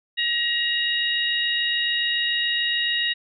harmonic tone, 947 Hz, A#5, 27 cents sharp, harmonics 2 / 3 / 4, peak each -25 / -25 / -25 dBFS, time 0.17-3.14 s, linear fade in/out 20 ms, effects none

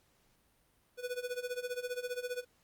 square tone with tremolo, 493.8 Hz, B4, in tune, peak -34 dBFS, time 0.97-2.45 s, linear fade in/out 50 ms, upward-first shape sine, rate 15 Hz, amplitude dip 85%, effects pink hiss -71 dBFS RMS until 2.63 s + Opus 48 kbps

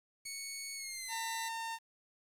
10% pulse tone with pitch glide, 2217 to 1986.6 Hz, C#7 to B6, 0 to +10 cents, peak -31 dBFS, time 0.25-1.49 s, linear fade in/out 10 ms, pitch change -190 cents, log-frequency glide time 0.75-1.18 s
sawtooth tone, 909 Hz, A#5, 44 cents flat, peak -34 dBFS, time 1.08-1.79 s, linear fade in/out 50 ms
effects low-pass 11000 Hz 12 dB/octave + 10-bit

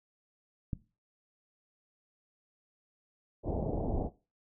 click, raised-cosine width 5 ms, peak -21 dBFS, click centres 0.732 s
pink low-pass noise, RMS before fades -33 dBFS, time 3.43-4.1 s, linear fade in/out 50 ms, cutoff 770 Hz, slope 48 dB/octave
effects noise-tail reverb RT60 0.3 s tail -18 dB re dry

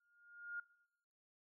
sine tone with exponential growth, 1419 Hz, F6, 27 cents sharp, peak -40 dBFS, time 0-0.6 s, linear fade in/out 5 ms, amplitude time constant 130 ms, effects noise-tail reverb RT60 0.9 s tail -21 dB re dry

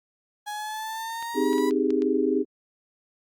35% pulse exponential sweep, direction up, 830.6 to 987.8 Hz, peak -29 dBFS, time 0.46-1.71 s, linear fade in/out 20 ms
clicks, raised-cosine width 0.2 ms, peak -24 dBFS, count 6, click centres 1.226 / 1.531 / 1.582 / 1.709 / 1.905 / 2.021 s
sine chord, Ab major seventh, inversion first, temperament equal, 261.6 / 311.1 / 392 / 415.3 Hz, C4 / Eb4 / G4 / Ab4, 0 / 0 / 0 / 0 cents, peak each -26 dBFS, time 1.34-2.45 s, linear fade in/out 50 ms
effects Opus 48 kbps

